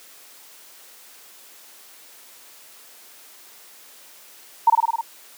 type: tone with echo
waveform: sine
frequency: 921 Hz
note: A#5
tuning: 21 cents flat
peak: -9 dBFS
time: 4.67-4.7 s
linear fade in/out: 5 ms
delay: 52 ms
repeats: 6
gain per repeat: -2 dB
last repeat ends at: 5.012 s
effects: white hiss -47 dBFS RMS until 5.37 s + high-pass 300 Hz 12 dB/octave